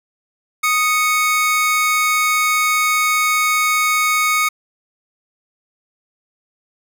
45% pulse tone pair together, 1245 / 2215 Hz, D#6 / C#7, +1 / -2 cents, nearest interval minor seventh, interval 997 cents, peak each -17 dBFS, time 0.63-4.49 s, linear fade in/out 10 ms, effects none

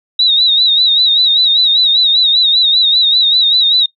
sine tone with vibrato, 3828 Hz, A#7, 45 cents sharp, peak -7 dBFS, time 0.19-3.86 s, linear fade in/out 5 ms, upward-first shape sine, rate 5.1 Hz, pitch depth 82 cents each way, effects noise-tail reverb RT60 0.1 s tail -19 dB re dry

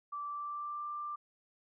sine tone with pitch glide, 1165 to 1184 Hz, D6 to D6, -14 to +14 cents, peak -37 dBFS, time 0.12-1.16 s, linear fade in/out 10 ms, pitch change +28 cents, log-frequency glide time 0.25-0.86 s, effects none

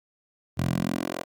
10% pulse tone with high-pass filter sweep, 43.65 Hz, F1, in tune, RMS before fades -28 dBFS, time 0.57-1.24 s, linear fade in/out 20 ms, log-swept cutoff 100 to 510 Hz, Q 2, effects Opus 48 kbps

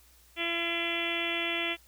harmonic tone, 338.5 Hz, E4, 46 cents sharp, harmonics 1 / 2 / 3 / 4 / 5 / 6 / 7 / 8 / 9 / 10, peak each -37 / -39 / -46 / -42 / -44 / -36 / -35 / -36 / -38 / -38 dBFS, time 0.36-1.77 s, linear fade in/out 50 ms, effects added 60 Hz sine -61 dBFS peak until 1.87 s + white hiss -61 dBFS RMS until 1.87 s

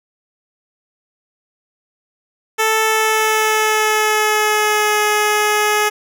10% pulse tone with pitch glide, 440 to 421.3 Hz, A4 to G#4, 0 to +25 cents, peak -5 dBFS, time 2.58-5.9 s, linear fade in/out 20 ms, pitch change -75 cents, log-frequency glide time 2.82-5.02 s, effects none

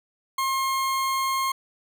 40% pulse tone, 1070 Hz, C6, 38 cents sharp, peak -22 dBFS, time 0.38-1.52 s, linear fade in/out 5 ms, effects none

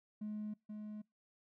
triangle tone with echo, 211.8 Hz, G#3, 34 cents sharp, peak -36 dBFS, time 0.21-0.54 s, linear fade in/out 10 ms, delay 480 ms, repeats 1, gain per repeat -5 dB, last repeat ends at 1.02 s, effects noise-tail reverb RT60 0.2 s tail -26 dB re dry + tanh soft clip ceiling -36 dBFS

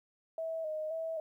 sine tone with vibrato, 635 Hz, D#5, 35 cents sharp, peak -34 dBFS, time 0.38-1.2 s, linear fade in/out 2 ms, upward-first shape square, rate 1.9 Hz, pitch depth 40 cents each way, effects 12-bit

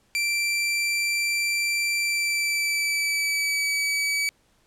sawtooth tone with pitch glide, 2349 to 2285 Hz, D7 to D7, 0 to -48 cents, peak -19 dBFS, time 0.15-4.29 s, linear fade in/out 0 ms, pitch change -48 cents, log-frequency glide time 1.98-3.67 s, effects pink hiss -64 dBFS RMS until 4.66 s + low-pass 11000 Hz 12 dB/octave

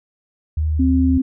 sine tone with vibrato, 77 Hz, D#2, 17 cents flat, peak -16 dBFS, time 0.57-1.18 s, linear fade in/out 5 ms, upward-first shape triangle, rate 2.6 Hz, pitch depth 20 cents each way
sine tone, 262.4 Hz, C4, 5 cents sharp, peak -14 dBFS, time 0.79-1.22 s, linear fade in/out 10 ms
effects none

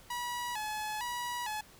sawtooth tone with vibrato, 910 Hz, A#5, 42 cents flat, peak -31 dBFS, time 0.1-1.61 s, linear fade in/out 5 ms, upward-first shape square, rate 1.1 Hz, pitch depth 110 cents each way, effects pink hiss -57 dBFS RMS until 1.79 s

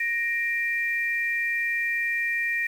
sine tone pair together, 1864.7 / 2371 Hz, A#6 / D7, 0 / +16 cents, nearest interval major third, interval 416 cents, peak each -25 / -28 dBFS, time 0-2.67 s, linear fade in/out 5 ms, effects 8-bit

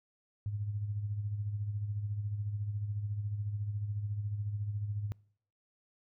sine tone with tremolo, 103.5 Hz, G#2, 5 cents flat, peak -31 dBFS, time 0.46-5.12 s, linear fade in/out 0 ms, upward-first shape sine, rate 14 Hz, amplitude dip 55%, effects noise-tail reverb RT60 0.6 s tail -26 dB re dry

